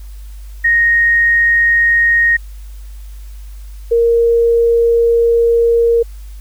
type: tone pair in turn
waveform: sine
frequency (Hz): 1864.7 / 466.2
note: A#6 / A#4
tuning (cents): 0 / 0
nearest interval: 2 octaves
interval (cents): 2400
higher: first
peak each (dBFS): -8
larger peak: neither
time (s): 0.64-2.37 / 3.91-6.03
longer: second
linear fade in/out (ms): 10
effects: added 50 Hz sine -28 dBFS peak until 6.4 s + white hiss -48 dBFS RMS until 6.4 s